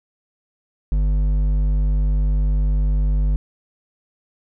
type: tone with hard clipping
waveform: triangle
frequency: 50 Hz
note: G1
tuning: 35 cents sharp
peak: -17 dBFS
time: 0.92-3.36 s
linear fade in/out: 0 ms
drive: 11 dB
effects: none